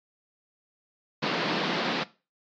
pink band-pass noise, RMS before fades -28 dBFS, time 1.22-2.04 s, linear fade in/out 10 ms, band 160 to 4800 Hz, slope 48 dB/octave, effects noise-tail reverb RT60 0.3 s tail -18 dB re dry + MP3 64 kbps

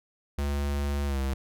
square tone with pitch glide, 71.2 to 67.24 Hz, C#2 to C2, +47 to +48 cents, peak -27 dBFS, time 0.38-1.34 s, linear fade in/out 5 ms, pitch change -99 cents, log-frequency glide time 1.06-1.19 s, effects none

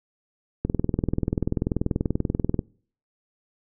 click train, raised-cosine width 3 ms, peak -10 dBFS, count 41, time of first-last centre 0.65-2.592 s, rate 20.6 Hz, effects noise-tail reverb RT60 0.5 s tail -25 dB re dry

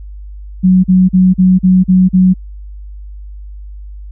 sine tone bursts, 185 Hz, F#3, in tune, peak -4 dBFS, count 7, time 0.63-2.34 s, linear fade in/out 20 ms, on 210 ms, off 40 ms, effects added 50 Hz sine -26 dBFS peak until 4.11 s

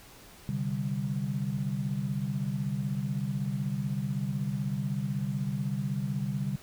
sine chord, C suspended second, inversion none, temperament equal, 130.81 / 146.83 / 196 Hz, C3 / D3 / G3, 0 / 0 / 0 cents, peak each -33 dBFS, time 0.49-6.56 s, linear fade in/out 0 ms, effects pink hiss -52 dBFS RMS until 6.62 s

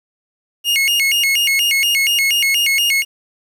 40% pulse tone with vibrato, 2489 Hz, D#7, in tune, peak -12 dBFS, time 0.64-3.05 s, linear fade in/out 50 ms, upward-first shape square, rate 4.2 Hz, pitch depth 230 cents each way, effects 8-bit

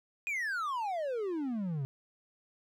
triangle exponential sweep, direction down, 2502 to 130 Hz, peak -30 dBFS, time 0.27-1.85 s, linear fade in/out 0 ms, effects none

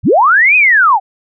sine linear two-way sweep, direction up then down, 53.8 to 2554 to 719 Hz, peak -5 dBFS, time 0.03-1 s, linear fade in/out 50 ms, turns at 0.56 s, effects none

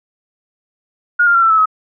sine tone with pitch steps, 1432 / 1399.3 / 1367.3 / 1336.1 / 1305.6 / 1275.8 Hz, F6 / F6 / F6 / E6 / E6 / D#6, +43 / +3 / -37 / +23 / -17 / +43 cents, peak -8 dBFS, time 1.19-1.658 s, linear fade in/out 10 ms, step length 78 ms, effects none

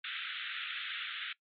white band-pass noise, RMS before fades -40 dBFS, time 0.04-1.33 s, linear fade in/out 5 ms, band 1300 to 3700 Hz, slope 96 dB/octave, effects noise-tail reverb RT60 0.1 s tail -20 dB re dry + MP3 32 kbps

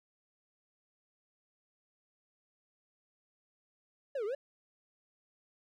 triangle exponential two-way sweep, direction down then up, 587.3 to 392 to 587.3 Hz, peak -31 dBFS, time 4.15-4.35 s, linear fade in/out 5 ms, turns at 4.25 s, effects none

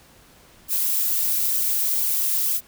violet noise with flanger, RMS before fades -22 dBFS, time 0.68-2.61 s, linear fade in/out 50 ms, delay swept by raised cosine 0.65 to 5.25 ms, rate 2.2 Hz, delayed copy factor +0.5, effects pink hiss -52 dBFS RMS until 2.67 s

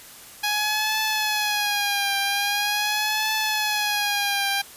10% pulse tone with vibrato, 830.6 Hz, G#5, in tune, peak -13 dBFS, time 0.43-4.62 s, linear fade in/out 10 ms, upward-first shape triangle, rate 0.43 Hz, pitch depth 81 cents each way, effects white hiss -44 dBFS RMS until 4.76 s + resampled to 32000 Hz

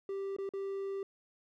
triangle tone with dropouts, 392 Hz, G4, in tune, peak -33 dBFS, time 0.09-1.03 s, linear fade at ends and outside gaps 2 ms, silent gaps 0.365-0.385 / 0.491-0.536 s, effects none

